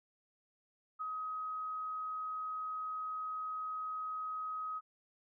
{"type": "tone with ADSR envelope", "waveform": "sine", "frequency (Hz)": 1264, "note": "D#6", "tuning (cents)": 27, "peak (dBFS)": -35, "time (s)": [0.99, 4.81], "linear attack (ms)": 25, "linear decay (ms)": 8, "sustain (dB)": -2, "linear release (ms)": 37, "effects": []}